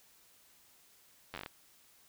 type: slowing click train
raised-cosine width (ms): 0.3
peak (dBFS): -25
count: 8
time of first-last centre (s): 1.34-1.461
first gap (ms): 10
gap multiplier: 1.18
effects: white hiss -64 dBFS RMS until 2.08 s